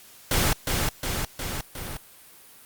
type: noise with echo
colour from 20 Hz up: pink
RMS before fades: -22 dBFS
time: 0.31-0.53 s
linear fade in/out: 2 ms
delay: 360 ms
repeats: 4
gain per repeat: -3 dB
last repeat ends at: 1.97 s
effects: white hiss -50 dBFS RMS until 2.65 s + Opus 48 kbps